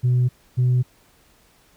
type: tone pair in turn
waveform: sine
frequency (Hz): 124.6 / 125.29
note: B2 / B2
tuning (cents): +16 / +25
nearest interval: unison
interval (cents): 9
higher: second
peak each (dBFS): -13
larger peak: neither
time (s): 0.03-0.29 / 0.57-0.83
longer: neither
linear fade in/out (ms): 20
effects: tanh soft clip ceiling -13 dBFS + pink hiss -57 dBFS RMS until 1.76 s

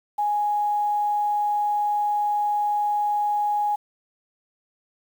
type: tone with quantisation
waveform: sine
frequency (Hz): 830.6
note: G#5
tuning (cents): 0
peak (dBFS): -20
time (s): 0.18-3.76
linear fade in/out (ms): 10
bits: 8
effects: none

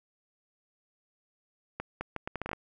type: accelerating click train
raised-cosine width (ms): 0.5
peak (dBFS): -19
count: 10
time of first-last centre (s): 1.8-2.532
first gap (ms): 210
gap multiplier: 0.73
effects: none

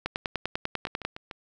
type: two click trains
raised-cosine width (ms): 0.3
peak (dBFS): -12 / -22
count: 11 / 4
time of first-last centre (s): 0.06-1.05 / 0.87-1.312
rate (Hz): 10.1 / 6.79
effects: none

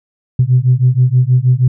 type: beating tone pair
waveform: sine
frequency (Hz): 123.47 / 129.77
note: B2 / C3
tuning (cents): 0 / -14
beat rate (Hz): 6.3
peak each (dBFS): -10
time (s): 0.39-1.68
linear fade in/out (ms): 5
effects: tanh soft clip ceiling -1 dBFS

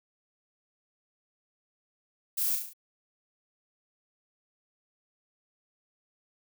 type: noise with echo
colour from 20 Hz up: violet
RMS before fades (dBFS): -30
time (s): 2.37-2.56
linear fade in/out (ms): 10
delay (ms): 35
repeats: 5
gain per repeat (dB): -4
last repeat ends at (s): 2.735
effects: none

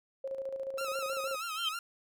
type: tone with tremolo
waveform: sine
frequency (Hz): 538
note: C5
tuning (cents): +48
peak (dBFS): -33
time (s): 0.24-1.36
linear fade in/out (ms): 5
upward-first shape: square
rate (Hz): 14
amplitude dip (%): 50
type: tone with vibrato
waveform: sawtooth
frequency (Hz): 1317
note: E6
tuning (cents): -2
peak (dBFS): -32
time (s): 0.78-1.79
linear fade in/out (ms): 2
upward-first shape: sine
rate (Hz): 6.3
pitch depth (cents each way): 100
type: tone with exponential growth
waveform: sine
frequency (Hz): 3136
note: G7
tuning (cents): 0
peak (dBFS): -27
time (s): 1.37-1.69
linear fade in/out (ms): 5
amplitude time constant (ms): 68
effects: none

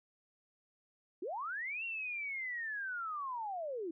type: linear two-way sweep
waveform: sine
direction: up then down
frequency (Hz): 311.1 to 2763 to 311.1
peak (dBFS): -37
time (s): 1.22-3.91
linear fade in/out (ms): 5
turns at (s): 1.84
effects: none

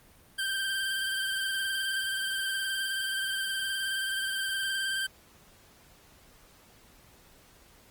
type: tone with vibrato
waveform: 25% pulse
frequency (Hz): 1568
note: G6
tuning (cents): 0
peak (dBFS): -25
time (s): 0.38-5.07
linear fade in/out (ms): 10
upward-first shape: triangle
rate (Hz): 19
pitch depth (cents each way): 36
effects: pink hiss -58 dBFS RMS until 7.9 s + Opus 32 kbps

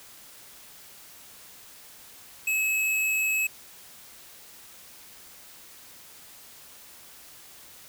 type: tone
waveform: square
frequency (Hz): 2579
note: E7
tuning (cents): -39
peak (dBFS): -24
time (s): 2.47-3.47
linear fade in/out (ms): 5
effects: white hiss -49 dBFS RMS until 7.88 s

